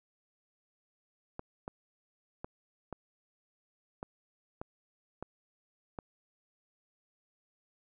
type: clicks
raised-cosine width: 1 ms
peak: -25 dBFS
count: 8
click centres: 1.394 / 1.679 / 2.445 / 2.927 / 4.029 / 4.615 / 5.226 / 5.988 s
effects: none